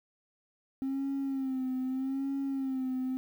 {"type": "tone with vibrato", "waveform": "triangle", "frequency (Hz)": 265.9, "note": "C4", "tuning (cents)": 28, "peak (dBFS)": -27, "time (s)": [0.82, 3.17], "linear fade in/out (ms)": 0, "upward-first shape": "sine", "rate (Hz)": 0.81, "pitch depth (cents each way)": 58, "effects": ["tanh soft clip ceiling -26 dBFS", "10-bit"]}